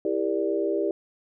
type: chord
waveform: sine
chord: E half-diminished seventh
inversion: none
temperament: equal with one note detuned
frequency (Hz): 329.6 / 397.5 / 466.2 / 587.3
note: E4 / G4 / Bb4 / D5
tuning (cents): 0 / +24 / 0 / 0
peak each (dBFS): -28 / -26 / -31 / -30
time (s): 0.05-0.91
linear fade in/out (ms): 2
effects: none

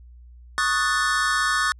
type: chord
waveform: square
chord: D# half-diminished seventh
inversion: third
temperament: equal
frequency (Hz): 1108.7 / 1244.5 / 1480 / 1760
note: C#6 / D#6 / F#6 / A6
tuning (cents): 0 / 0 / 0 / 0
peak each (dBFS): -28 / -26 / -26 / -25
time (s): 0.58-1.72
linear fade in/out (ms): 0
effects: added 60 Hz sine -43 dBFS peak until 1.79 s + resampled to 24000 Hz

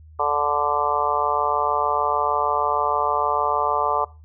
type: harmonic tone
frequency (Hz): 146.5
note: D3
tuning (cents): -4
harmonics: 3 / 4 / 5 / 6 / 7 / 8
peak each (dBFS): -28 / -27 / -26 / -25 / -25 / -24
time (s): 0.19-4.05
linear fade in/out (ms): 10
effects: noise-tail reverb RT60 0.3 s tail -21 dB re dry + added 78 Hz sine -43 dBFS peak until 4.24 s

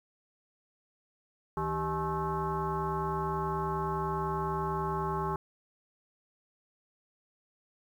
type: tone with frequency modulation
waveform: sine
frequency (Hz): 622.3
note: D#5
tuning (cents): 0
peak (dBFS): -29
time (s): 1.57-5.36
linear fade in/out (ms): 2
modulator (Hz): 231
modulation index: 2.6
effects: 10-bit

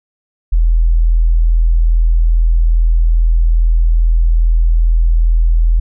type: tone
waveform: sine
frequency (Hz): 41.2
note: E1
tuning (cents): 0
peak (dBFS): -7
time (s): 0.52-5.8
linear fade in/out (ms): 10
effects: none

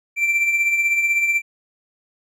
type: tone with tremolo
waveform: triangle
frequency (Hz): 2349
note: D7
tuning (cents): 0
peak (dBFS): -12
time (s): 0.16-1.42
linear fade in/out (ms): 50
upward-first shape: triangle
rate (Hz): 16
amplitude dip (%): 55
effects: none

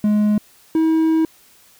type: tone pair in turn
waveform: triangle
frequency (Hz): 210 / 320.8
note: G#3 / E4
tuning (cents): +19 / -47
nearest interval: perfect fifth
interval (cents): 734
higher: second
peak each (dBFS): -11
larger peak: neither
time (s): 0.04-0.38 / 0.75-1.25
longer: second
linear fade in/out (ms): 2
effects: white hiss -51 dBFS RMS until 1.79 s

